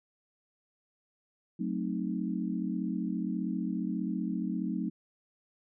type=chord; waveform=sine; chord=F# diminished seventh; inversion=none; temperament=equal; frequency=185 / 220 / 261.6 / 311.1 Hz; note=F#3 / A3 / C4 / Eb4; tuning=0 / 0 / 0 / 0 cents; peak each=-34 / -35 / -37 / -37 dBFS; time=1.59-4.9 s; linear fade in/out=10 ms; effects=none